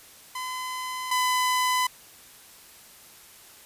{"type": "tone pair in turn", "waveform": "sawtooth", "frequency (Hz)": [1017, 1006.5], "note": ["C6", "B5"], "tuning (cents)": [-50, 33], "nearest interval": "unison", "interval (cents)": 17, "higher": "first", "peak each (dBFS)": [-27, -18], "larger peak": "second", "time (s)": [[0.35, 1.11], [1.11, 1.87]], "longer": "neither", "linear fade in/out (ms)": 5, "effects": ["white hiss -50 dBFS RMS until 3.65 s", "resampled to 32000 Hz"]}